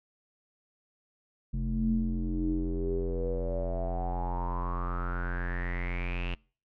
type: tone with low-pass filter sweep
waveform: square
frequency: 44 Hz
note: F1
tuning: 14 cents sharp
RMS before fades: -31 dBFS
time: 1.53-6.35 s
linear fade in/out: 10 ms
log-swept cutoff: 180 to 2800 Hz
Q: 9.9
effects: noise-tail reverb RT60 0.4 s tail -26 dB re dry